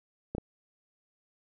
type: clicks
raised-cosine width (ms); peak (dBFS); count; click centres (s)
2; -20; 2; 0.35 / 0.382
effects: none